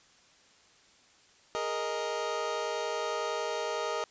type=chord; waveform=25% pulse; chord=Ab suspended second; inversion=none; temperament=equal; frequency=415.3 / 466.2 / 622.3 Hz; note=Ab4 / Bb4 / Eb5; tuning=0 / 0 / 0 cents; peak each=-34 / -31 / -31 dBFS; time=1.55-4.04 s; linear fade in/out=0 ms; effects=white hiss -61 dBFS RMS until 4.1 s + resampled to 16000 Hz